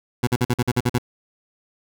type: tone bursts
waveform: 20% pulse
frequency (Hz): 122.7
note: B2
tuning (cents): -11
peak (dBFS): -12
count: 9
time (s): 0.23-0.984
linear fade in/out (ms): 5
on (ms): 42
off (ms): 47
effects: none